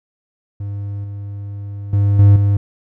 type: tone with level steps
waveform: triangle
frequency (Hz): 100.9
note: G#2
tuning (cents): -49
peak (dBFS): -20 / -23 / -9 / -3 / -9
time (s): 0.6-2.57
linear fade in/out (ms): 5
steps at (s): 1.04 / 1.93 / 2.19 / 2.36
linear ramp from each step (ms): 2
effects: none